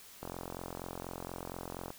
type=click train; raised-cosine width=1 ms; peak=-26 dBFS; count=75; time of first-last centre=0.23-1.904 s; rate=44.2 Hz; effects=white hiss -54 dBFS RMS until 1.98 s